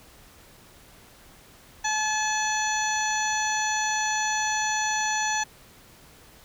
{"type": "harmonic tone", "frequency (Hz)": 859, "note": "A5", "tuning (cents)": -42, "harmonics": [1, 2, 3, 4, 5, 7, 8], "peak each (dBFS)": [-27, -29, -35, -37, -37, -30, -37], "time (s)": [1.84, 5.44], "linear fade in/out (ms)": 10, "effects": ["pink hiss -52 dBFS RMS until 6.44 s"]}